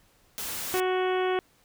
white noise, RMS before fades -34 dBFS, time 0.38-0.8 s, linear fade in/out 0 ms
harmonic tone, 370 Hz, F#4, in tune, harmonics 1 / 2 / 3 / 4 / 5 / 6 / 7 / 8 / 9, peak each -25 / -31 / -35 / -37 / -39 / -41 / -42 / -43 / -44 dBFS, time 0.74-1.39 s, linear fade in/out 0 ms
effects pink hiss -63 dBFS RMS until 1.64 s

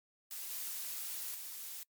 blue noise with level steps, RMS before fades -43 / -41 / -45 dBFS, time 0.31-1.83 s, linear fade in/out 0 ms, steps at 0.5 / 1.34 s, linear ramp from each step 10 ms, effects noise-tail reverb RT60 0.1 s tail -26 dB re dry + MP3 96 kbps

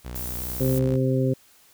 sawtooth tone with vibrato, 61.7 Hz, B1, 1 cent flat, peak -29 dBFS, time 0.04-0.97 s, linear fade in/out 20 ms, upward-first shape sine, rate 12 Hz, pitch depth 62 cents each way
violet noise, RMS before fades -33 dBFS, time 0.15-0.79 s, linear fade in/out 5 ms
harmonic tone, 130.81 Hz, C3, in tune, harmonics 1 / 2 / 3 / 4, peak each -22 / -25 / -27 / -28 dBFS, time 0.6-1.34 s, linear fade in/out 10 ms
effects white hiss -56 dBFS RMS until 1.73 s

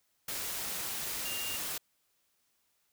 sine tone in noise, 2794 Hz, F7, in tune, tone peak -39 dBFS, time 1.25-1.57 s, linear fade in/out 5 ms, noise white, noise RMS -37 dBFS, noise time 0.28-1.78 s, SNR -5 dB, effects white hiss -75 dBFS RMS until 2.92 s

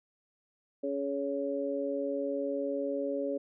harmonic tone, 140 Hz, C#3, 18 cents sharp, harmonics 2 / 3 / 4, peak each -35 / -36 / -33 dBFS, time 0.83-3.38 s, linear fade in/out 10 ms, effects none

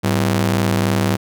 sawtooth ring-modulated tone, 147.3 Hz, D3, 6 cents sharp, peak -8 dBFS, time 0.03-1.17 s, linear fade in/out 20 ms, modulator 42.1 Hz, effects none

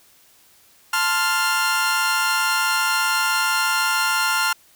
sawtooth chord, F major, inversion first, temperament equal, 880 / 1046.5 / 1396.9 Hz, A5 / C6 / F6, 0 / 0 / 0 cents, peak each -22 / -22 / -16 dBFS, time 0.93-4.53 s, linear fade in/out 5 ms, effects white hiss -54 dBFS RMS until 4.75 s

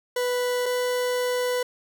40% pulse tone pair in turn, 493.9 / 496 Hz, B4 / B4, 0 / +7 cents, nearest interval unison, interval 7 cents, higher second, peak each -22 dBFS, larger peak neither, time 0.16-0.66 / 0.66-1.63 s, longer second, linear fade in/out 5 ms, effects none

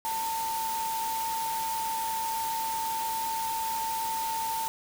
sine tone in noise, 899 Hz, A5, 37 cents sharp, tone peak -29 dBFS, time 0.05-4.68 s, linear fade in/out 0 ms, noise white, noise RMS -37 dBFS, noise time 0.05-4.68 s, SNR +5 dB, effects none

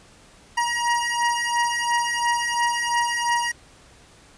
25% pulse beating tone pair, 948 / 950.9 Hz, A#5 / A#5, +29 / +34 cents, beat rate 2.9 Hz, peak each -20 dBFS, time 0.57-3.52 s, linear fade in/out 10 ms, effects pink hiss -51 dBFS RMS until 4.37 s + resampled to 22050 Hz

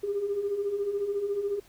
sine beating tone pair, 392 / 406 Hz, G4 / G#4, 0 / -39 cents, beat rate 14 Hz, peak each -34 / -27 dBFS, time 0.03-1.6 s, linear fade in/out 10 ms, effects tanh soft clip ceiling -20 dBFS + pink hiss -58 dBFS RMS until 1.68 s

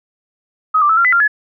sine tone with pitch steps, 1266 / 1179 / 1309 / 1380 / 2004 / 1389 / 1702 Hz, D#6 / D6 / E6 / F6 / B6 / F6 / G#6, +30 / +6 / -13 / -21 / +25 / -10 / +42 cents, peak -9 dBFS, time 0.74-1.279 s, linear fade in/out 10 ms, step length 77 ms, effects none

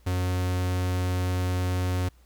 45% pulse tone, 91 Hz, F#2, 28 cents flat, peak -24 dBFS, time 0.06-2.09 s, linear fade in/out 10 ms, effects added 60 Hz sine -54 dBFS peak until 2.25 s + pink hiss -64 dBFS RMS until 2.25 s

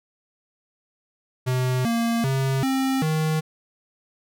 square tone with pitch steps, 127.5 / 231.9 / 134.3 / 265.6 / 156.7 Hz, C3 / A#3 / C3 / C4 / D#3, -44 / -9 / +46 / +26 / +13 cents, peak -21 dBFS, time 1.46-3.41 s, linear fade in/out 20 ms, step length 390 ms, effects none

